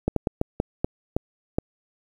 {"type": "slowing click train", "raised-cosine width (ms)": 2, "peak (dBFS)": -8, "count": 8, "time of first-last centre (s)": [0.08, 1.585], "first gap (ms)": 83, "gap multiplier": 1.31, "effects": ["8-bit"]}